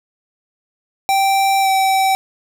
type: tone with pitch glide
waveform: square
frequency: 781 to 770.2 Hz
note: G5 to G5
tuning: -7 to -31 cents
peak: -13 dBFS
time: 1.09-2.15 s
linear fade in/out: 0 ms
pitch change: -24 cents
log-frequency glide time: 1.61-1.68 s
effects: none